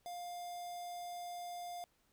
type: tone with notch filter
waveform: square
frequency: 704 Hz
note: F5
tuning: 14 cents sharp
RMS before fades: -45 dBFS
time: 0.06-1.84 s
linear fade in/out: 0 ms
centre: 2300 Hz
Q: 1.9
effects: pink hiss -75 dBFS RMS until 2.12 s